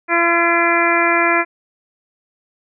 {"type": "harmonic tone", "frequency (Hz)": 340.1, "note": "F4", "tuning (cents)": -46, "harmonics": [1, 2, 3, 4, 5, 6, 7], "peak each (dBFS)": [-20, -20, -20, -20, -20, -20, -20], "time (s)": [0.08, 1.45], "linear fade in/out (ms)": 50, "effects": []}